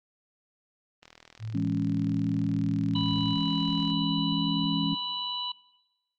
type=click train; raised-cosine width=0.2 ms; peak=-31 dBFS; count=117; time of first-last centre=1.03-3.901 s; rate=40.4 Hz
type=tone with pitch glide; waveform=sine; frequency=110 to 112.25 Hz; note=A2 to A2; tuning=0 to +35 cents; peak=-32 dBFS; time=1.39-3.37 s; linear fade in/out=50 ms; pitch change=+35 cents; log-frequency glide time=1.61-2.27 s
type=chord; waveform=sine; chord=C# minor; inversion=first; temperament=just; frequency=166.31 / 207.9 / 277.2 Hz; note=E3 / G#3 / C#4; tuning=+16 / +2 / 0 cents; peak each=-30 / -31 / -29 dBFS; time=1.54-4.95 s; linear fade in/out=10 ms
type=harmonic tone; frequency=987.8 Hz; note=B5; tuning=in tune; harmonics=1 / 3 / 4; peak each=-37 / -33 / -34 dBFS; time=2.95-5.52 s; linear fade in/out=5 ms
effects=noise-tail reverb RT60 1.0 s tail -21 dB re dry + Opus 32 kbps